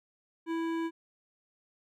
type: tone with hard clipping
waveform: sine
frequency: 329.6 Hz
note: E4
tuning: in tune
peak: -32 dBFS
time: 0.46-0.91 s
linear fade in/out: 50 ms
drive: 14 dB
effects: none